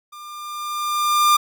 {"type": "tone with level ramp", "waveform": "45% pulse", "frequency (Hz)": 1198, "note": "D6", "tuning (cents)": 34, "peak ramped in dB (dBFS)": [-37, -11], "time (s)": [0.12, 1.37], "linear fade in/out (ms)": 10, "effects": []}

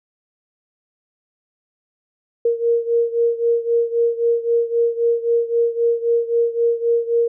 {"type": "beating tone pair", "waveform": "sine", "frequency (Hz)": [466.2, 470], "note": ["A#4", "A#4"], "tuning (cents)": [0, 14], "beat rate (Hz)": 3.8, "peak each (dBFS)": [-17, -20], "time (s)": [2.45, 7.28], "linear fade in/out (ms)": 5, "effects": []}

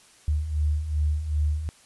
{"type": "beating tone pair", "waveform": "sine", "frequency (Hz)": [73.42, 76.02], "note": ["D2", "D#2"], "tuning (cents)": [0, -40], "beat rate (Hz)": 2.6, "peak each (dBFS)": [-29, -23], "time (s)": [0.28, 1.69], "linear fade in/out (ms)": 0, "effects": ["white hiss -55 dBFS RMS until 1.85 s", "resampled to 24000 Hz"]}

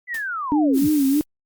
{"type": "linear sweep", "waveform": "sine", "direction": "down", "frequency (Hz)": [2024, 32.7], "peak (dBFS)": -24, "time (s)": [0.07, 0.9], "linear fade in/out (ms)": 50}
{"type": "noise with exponential decay", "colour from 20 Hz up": "white", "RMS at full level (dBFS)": -32, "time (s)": [0.14, 0.29], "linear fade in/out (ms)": 5, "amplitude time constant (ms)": 31}
{"type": "tone with vibrato", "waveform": "sine", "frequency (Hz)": 286.4, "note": "D4", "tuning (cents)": -43, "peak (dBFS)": -15, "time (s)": [0.52, 1.21], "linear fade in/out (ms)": 0, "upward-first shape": "sine", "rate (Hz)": 3.2, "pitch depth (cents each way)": 120}
{"type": "noise", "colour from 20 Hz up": "blue", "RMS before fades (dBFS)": -32, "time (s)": [0.73, 1.24], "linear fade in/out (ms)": 50}
{"effects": ["Opus 48 kbps"]}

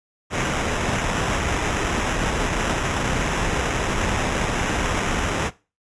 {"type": "noise with sample-and-hold", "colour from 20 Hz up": "pink", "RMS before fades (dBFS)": -23, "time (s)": [0.3, 5.51], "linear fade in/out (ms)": 50, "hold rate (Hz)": 4410, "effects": ["noise-tail reverb RT60 0.3 s tail -19 dB re dry", "resampled to 22050 Hz"]}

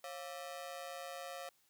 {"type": "ring-modulated tone", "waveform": "sawtooth", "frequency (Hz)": 622.3, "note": "D#5", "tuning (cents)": 0, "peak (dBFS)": -37, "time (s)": [0.04, 1.49], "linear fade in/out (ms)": 2, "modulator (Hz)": 79.2, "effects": ["white hiss -73 dBFS RMS until 1.69 s", "high-pass 80 Hz 12 dB/octave"]}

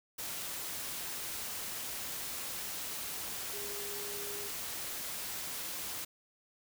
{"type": "tone in noise", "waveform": "sine", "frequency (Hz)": 408.5, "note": "G#4", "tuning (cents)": -29, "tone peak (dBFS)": -45, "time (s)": [3.53, 4.48], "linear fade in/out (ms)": 10, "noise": "white", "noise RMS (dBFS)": -40, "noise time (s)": [0.18, 6.05], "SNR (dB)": -8, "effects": []}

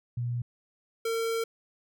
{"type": "tone pair in turn", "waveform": ["sine", "square"], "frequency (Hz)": [120.6, 455.3], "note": ["B2", "A#4"], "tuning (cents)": [-41, -41], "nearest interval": "octave + major seventh", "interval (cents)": 2300, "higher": "second", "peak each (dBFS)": -28, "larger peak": "neither", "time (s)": [[0.17, 0.42], [1.05, 1.44]], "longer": "second", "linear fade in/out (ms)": 5, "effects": []}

